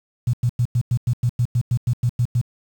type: tone bursts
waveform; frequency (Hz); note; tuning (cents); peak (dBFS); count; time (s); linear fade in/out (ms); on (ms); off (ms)
sine; 120.7; B2; -39; -15; 14; 0.27-2.414; 5; 64; 96
effects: 7-bit